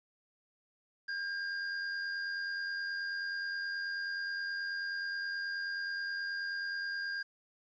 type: tone with amplitude modulation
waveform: square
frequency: 1607 Hz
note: G6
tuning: 43 cents sharp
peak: -34 dBFS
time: 1.08-7.23 s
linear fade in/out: 10 ms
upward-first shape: sine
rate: 89.4 Hz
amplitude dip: 35%
effects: resampled to 16000 Hz + 11-bit